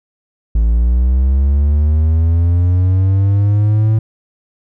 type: linear sweep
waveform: triangle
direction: up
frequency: 54.2 to 110.6 Hz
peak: -7 dBFS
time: 0.55-3.99 s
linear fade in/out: 5 ms
effects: none